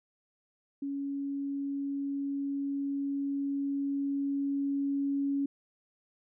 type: tone with level ramp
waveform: sine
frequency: 279.2 Hz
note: C#4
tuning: 13 cents sharp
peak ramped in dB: -32 to -27 dBFS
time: 0.82-5.46 s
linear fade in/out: 5 ms
effects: none